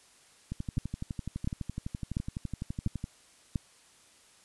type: two click trains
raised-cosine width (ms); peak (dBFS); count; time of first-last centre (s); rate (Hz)
5; -22 / -17; 31 / 5; 0.52-3.041 / 0.78-3.558; 11.9 / 1.44
effects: white hiss -60 dBFS RMS until 4.44 s + resampled to 24000 Hz